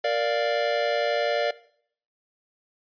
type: chord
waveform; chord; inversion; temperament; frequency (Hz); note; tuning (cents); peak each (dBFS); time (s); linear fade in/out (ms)
square; Bb major; none; equal; 466.2 / 587.3 / 698.5; Bb4 / D5 / F5; 0 / 0 / 0; -29 / -25 / -29; 0.04-1.51; 5
effects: noise-tail reverb RT60 0.6 s tail -19 dB re dry + resampled to 11025 Hz